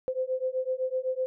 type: beating tone pair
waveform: sine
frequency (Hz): 512 / 519.9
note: C5 / C5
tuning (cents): -38 / -11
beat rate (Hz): 7.9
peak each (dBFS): -30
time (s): 0.08-1.26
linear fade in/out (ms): 0
effects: none